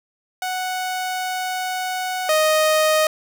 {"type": "tone pair in turn", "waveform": "sawtooth", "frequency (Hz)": [740, 622.3], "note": ["F#5", "D#5"], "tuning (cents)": [0, 0], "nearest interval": "minor third", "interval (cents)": 300, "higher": "first", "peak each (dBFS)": [-19, -11], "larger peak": "second", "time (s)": [[0.42, 2.29], [2.29, 3.07]], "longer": "first", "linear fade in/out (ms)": 2, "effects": []}